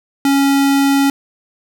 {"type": "tone", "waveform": "square", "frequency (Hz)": 277.2, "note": "C#4", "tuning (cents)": 0, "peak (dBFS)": -11, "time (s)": [0.25, 1.1], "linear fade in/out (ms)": 2, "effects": []}